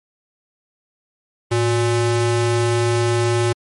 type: ring-modulated tone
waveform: square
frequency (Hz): 235.2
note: A#3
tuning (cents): +16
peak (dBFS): -13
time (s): 1.51-3.53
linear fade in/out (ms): 10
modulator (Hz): 125
effects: MP3 48 kbps